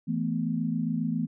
sine chord, E suspended fourth, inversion none, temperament just, 164.81 / 219.8 / 247.2 Hz, E3 / A3 / B3, 0 / -2 / +2 cents, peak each -30 dBFS, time 0.07-1.27 s, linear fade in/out 20 ms, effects none

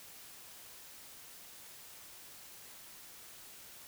silence, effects white hiss -53 dBFS RMS until 3.87 s

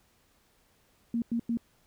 sine tone bursts, 233.1 Hz, A#3, in tune, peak -26 dBFS, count 3, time 1.14-1.572 s, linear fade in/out 2 ms, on 80 ms, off 96 ms, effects pink hiss -67 dBFS RMS until 1.86 s

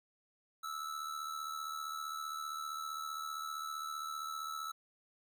square tone with amplitude modulation, 1312 Hz, E6, 9 cents flat, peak -37 dBFS, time 0.63-4.72 s, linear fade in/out 10 ms, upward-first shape sine, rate 75.3 Hz, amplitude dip 65%, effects none

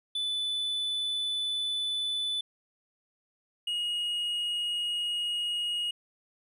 triangle tone pair in turn, 3491 / 2881 Hz, A7 / F#7, -14 / -47 cents, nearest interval minor third, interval 333 cents, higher first, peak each -27 dBFS, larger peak neither, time 0.15-2.41 / 3.67-5.91 s, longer first, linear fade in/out 5 ms, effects resampled to 32000 Hz

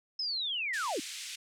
sine linear sweep, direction down, 5250 to 240 Hz, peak -31 dBFS, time 0.19-1 s, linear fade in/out 5 ms
pink band-pass noise, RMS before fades -42 dBFS, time 0.73-1.36 s, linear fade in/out 10 ms, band 2300 to 9200 Hz, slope 24 dB/octave
effects none

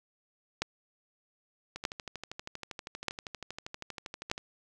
two click trains, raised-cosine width 0.2 ms, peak -12 / -22 dBFS, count 4 / 34, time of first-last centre 0.62-4.315 / 1.76-4.379 s, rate 0.812 / 12.6 Hz, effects none

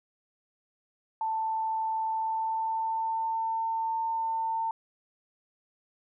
sine tone with pitch glide, 886 to 900.4 Hz, A5 to A5, +12 to +40 cents, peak -27 dBFS, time 1.21-4.71 s, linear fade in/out 2 ms, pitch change +28 cents, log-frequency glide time 2.07-3.52 s, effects none

